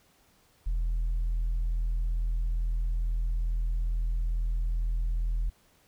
sine tone with tanh clipping, 41.15 Hz, E1, 2 cents flat, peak -26 dBFS, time 0.66-5.5 s, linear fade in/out 10 ms, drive 1 dB, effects pink hiss -64 dBFS RMS until 5.87 s

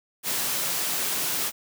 white high-pass noise, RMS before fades -27 dBFS, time 0.23-1.52 s, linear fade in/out 50 ms, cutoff 110 Hz, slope 48 dB/octave, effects none

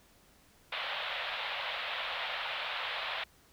white band-pass noise, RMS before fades -37 dBFS, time 0.72-3.24 s, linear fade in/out 5 ms, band 530 to 3700 Hz, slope 48 dB/octave, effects pink hiss -63 dBFS RMS until 3.52 s

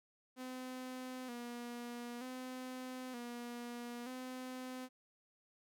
sawtooth tone with vibrato, 247.6 Hz, B3, 5 cents sharp, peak -40 dBFS, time 0.36-4.89 s, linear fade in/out 50 ms, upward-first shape square, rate 0.54 Hz, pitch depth 55 cents each way, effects none

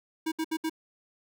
square tone bursts, 319.6 Hz, D#4, 47 cents sharp, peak -28 dBFS, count 4, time 0.26-0.697 s, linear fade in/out 10 ms, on 59 ms, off 67 ms, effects none

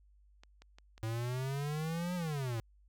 clicks, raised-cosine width 0.2 ms, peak -37 dBFS, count 5, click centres 0.435 / 0.62 / 0.785 / 0.979 / 1.246 s
square exponential two-way sweep, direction up then down, 110 to 181.8 to 110 Hz, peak -35 dBFS, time 1.03-2.6 s, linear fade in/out 0 ms, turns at 2.15 s
effects added 50 Hz sine -61 dBFS peak until 2.88 s

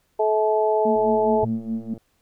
harmonic tone, 215.6 Hz, A3, 35 cents flat, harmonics 2 / 3 / 4, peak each -20 / -22 / -23 dBFS, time 0.19-1.45 s, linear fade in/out 10 ms
sine tone with tremolo, 224.9 Hz, A3, 38 cents sharp, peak -21 dBFS, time 0.85-1.94 s, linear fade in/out 5 ms, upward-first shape sine, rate 4.8 Hz, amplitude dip 85%
click train, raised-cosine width 2 ms, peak -29 dBFS, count 116, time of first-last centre 0.96-1.978 s, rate 113 Hz
sine tone with exponential decay, 116.54 Hz, A#2, in tune, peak -22 dBFS, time 1.43-1.73 s, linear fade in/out 0 ms, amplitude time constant 64 ms
effects pink hiss -67 dBFS RMS until 2.21 s

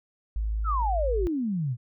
sine tone, 53.6 Hz, A1, 45 cents flat, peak -25 dBFS, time 0.36-1.27 s, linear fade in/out 0 ms
sine exponential sweep, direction down, 1396.9 to 112.9 Hz, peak -25 dBFS, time 0.64-1.77 s, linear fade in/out 50 ms
effects none

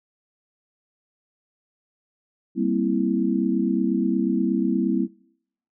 sine chord, C dominant seventh, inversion second, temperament equal, 196 / 233.1 / 261.6 / 329.6 Hz, G3 / Bb3 / C4 / E4, 0 / 0 / 0 / 0 cents, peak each -25 dBFS, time 2.55-5.08 s, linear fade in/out 50 ms, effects noise-tail reverb RT60 0.7 s tail -24 dB re dry

